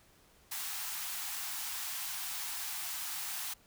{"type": "high-pass noise", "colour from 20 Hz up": "white", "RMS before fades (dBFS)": -39, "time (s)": [0.51, 3.54], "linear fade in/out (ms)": 10, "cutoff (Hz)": 720, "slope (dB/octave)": 96, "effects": ["pink hiss -64 dBFS RMS until 3.66 s"]}